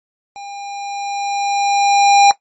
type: tone with level ramp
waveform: square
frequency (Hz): 804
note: G5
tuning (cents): +44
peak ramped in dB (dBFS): -30 to -6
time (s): 0.36-2.31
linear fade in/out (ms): 0
effects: noise-tail reverb RT60 0.1 s tail -17 dB re dry + MP3 32 kbps